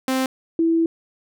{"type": "tone pair in turn", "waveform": ["sawtooth", "sine"], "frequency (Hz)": [261.6, 329.6], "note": ["C4", "E4"], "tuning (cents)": [0, 0], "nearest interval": "major third", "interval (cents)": 400, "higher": "second", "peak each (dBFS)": -15, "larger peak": "neither", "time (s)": [[0.08, 0.26], [0.59, 0.86]], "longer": "second", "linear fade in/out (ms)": 2, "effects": []}